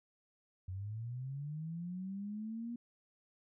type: linear sweep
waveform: sine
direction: up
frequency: 90 to 240 Hz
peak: -39 dBFS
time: 0.68-2.76 s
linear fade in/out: 5 ms
effects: none